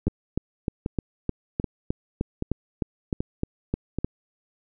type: two click trains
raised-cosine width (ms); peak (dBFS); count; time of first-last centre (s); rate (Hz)
3; -13 / -11; 6 / 14; 0.08-3.986 / 0.07-4.046; 1.28 / 3.27
effects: none